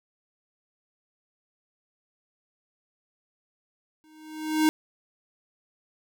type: tone with exponential growth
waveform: square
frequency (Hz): 311.1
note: D#4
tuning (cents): 0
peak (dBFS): -17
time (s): 4.04-4.69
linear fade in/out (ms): 0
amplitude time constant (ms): 140
effects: none